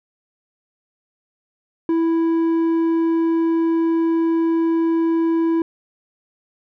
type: tone with low-pass filter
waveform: square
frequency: 329.6 Hz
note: E4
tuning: in tune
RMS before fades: -18 dBFS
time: 1.89-5.62 s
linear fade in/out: 2 ms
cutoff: 800 Hz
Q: 0.51
effects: none